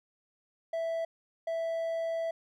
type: tone pair in turn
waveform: triangle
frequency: 659.3 / 659.3 Hz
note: E5 / E5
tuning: 0 / 0 cents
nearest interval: unison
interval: 0 cents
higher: neither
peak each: -28 dBFS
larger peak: neither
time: 0.73-1.05 / 1.47-2.31 s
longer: second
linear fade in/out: 5 ms
effects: none